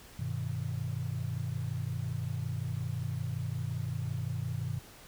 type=chord; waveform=sine; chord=G augmented; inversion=none; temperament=equal; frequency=98 / 123.47 / 155.56 Hz; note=G2 / B2 / D#3; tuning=0 / 0 / 0 cents; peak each=-37 / -35 / -38 dBFS; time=0.19-4.79 s; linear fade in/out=5 ms; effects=pink hiss -53 dBFS RMS until 5.07 s